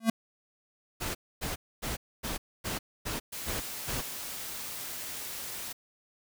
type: tone with exponential growth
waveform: square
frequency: 225 Hz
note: A3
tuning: 39 cents sharp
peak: -19 dBFS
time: 0-0.1 s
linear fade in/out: 5 ms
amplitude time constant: 20 ms
type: noise bursts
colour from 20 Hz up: pink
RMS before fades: -34 dBFS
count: 8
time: 1-4.02 s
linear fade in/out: 20 ms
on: 150 ms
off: 260 ms
type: noise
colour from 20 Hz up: white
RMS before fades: -39 dBFS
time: 3.32-5.73 s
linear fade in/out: 10 ms
effects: none